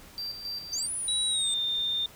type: tone with tremolo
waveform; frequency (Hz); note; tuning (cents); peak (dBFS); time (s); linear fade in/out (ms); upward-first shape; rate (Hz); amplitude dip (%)
triangle; 4699; D8; 0; -31; 0.18-0.87; 0; square; 3.7; 55
type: linear two-way sweep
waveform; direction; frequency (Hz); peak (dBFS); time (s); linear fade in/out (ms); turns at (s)
sine; up then down; 5920 to 9956 to 8170; -30; 0.73-1.54; 2; 0.91
type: tone with pitch glide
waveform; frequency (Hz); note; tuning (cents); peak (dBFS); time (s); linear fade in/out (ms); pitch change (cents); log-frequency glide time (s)
sine; 3900 to 3618; B7 to A7; -23 to +48; -26; 1.08-2.06; 2; -129; 1.28-1.49
effects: pink hiss -51 dBFS RMS until 2.15 s